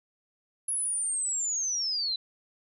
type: linear sweep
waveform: sine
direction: down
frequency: 10610 to 3951 Hz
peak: -27 dBFS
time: 0.68-2.16 s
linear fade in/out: 5 ms
effects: none